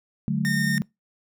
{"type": "chord", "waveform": "sine", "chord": "D major", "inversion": "none", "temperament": "equal with one note detuned", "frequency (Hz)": [146.83, 185, 215.2], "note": ["D3", "F#3", "A3"], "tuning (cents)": [0, 0, -38], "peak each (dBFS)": -26, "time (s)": [0.28, 0.82], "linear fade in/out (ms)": 0}
{"type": "tone", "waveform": "45% pulse", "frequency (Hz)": 1829, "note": "A#6", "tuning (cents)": -33, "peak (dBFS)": -25, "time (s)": [0.45, 0.78], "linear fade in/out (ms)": 0}
{"effects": ["noise-tail reverb RT60 0.2 s tail -25 dB re dry"]}